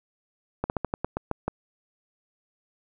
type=slowing click train; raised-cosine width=1 ms; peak=-12 dBFS; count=9; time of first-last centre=0.64-1.48 s; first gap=59 ms; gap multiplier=1.16; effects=none